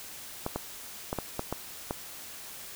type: clicks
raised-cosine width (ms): 1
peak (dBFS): -16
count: 7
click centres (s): 0.464 / 0.56 / 1.129 / 1.187 / 1.394 / 1.526 / 1.909
effects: white hiss -44 dBFS RMS until 2.75 s